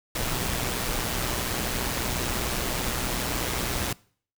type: noise with amplitude modulation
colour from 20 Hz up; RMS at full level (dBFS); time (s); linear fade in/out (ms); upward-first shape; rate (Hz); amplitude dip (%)
pink; -26; 0.15-3.93; 5; sine; 123; 50
effects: noise-tail reverb RT60 0.5 s tail -23 dB re dry